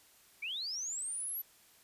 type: linear sweep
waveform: sine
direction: up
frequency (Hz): 2217 to 12000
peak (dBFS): -36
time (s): 0.42-1.42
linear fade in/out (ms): 10
effects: white hiss -63 dBFS RMS until 1.83 s + resampled to 32000 Hz